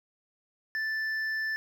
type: tone with hard clipping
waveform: triangle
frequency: 1760 Hz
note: A6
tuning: in tune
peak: -30 dBFS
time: 0.75-1.56 s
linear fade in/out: 0 ms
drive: 8 dB
effects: none